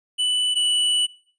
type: tone pair in turn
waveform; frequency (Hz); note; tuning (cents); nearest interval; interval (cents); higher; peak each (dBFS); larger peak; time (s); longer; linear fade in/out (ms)
square; 2981 / 2962; F#7 / F#7; +12 / +1; unison; 11; first; -20 / -18; second; 0.18-0.55 / 0.55-1.07; second; 20
effects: noise-tail reverb RT60 0.5 s tail -20 dB re dry + resampled to 22050 Hz